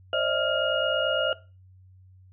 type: tone cluster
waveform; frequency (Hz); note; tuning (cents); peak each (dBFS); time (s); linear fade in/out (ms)
sine; 533 / 598 / 647 / 1396 / 2866; C5 / D5 / E5 / F6 / F7; +32 / +31 / -32 / -1 / +44; -29; 0.13-1.33; 2
effects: noise-tail reverb RT60 0.3 s tail -17 dB re dry + added 93 Hz sine -50 dBFS peak until 2.32 s